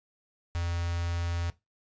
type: tone with notch filter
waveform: square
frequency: 85.7 Hz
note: F2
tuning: 32 cents flat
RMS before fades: -31 dBFS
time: 0.55-1.5 s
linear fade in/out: 0 ms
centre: 320 Hz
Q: 0.58
effects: noise-tail reverb RT60 0.2 s tail -18 dB re dry + resampled to 16000 Hz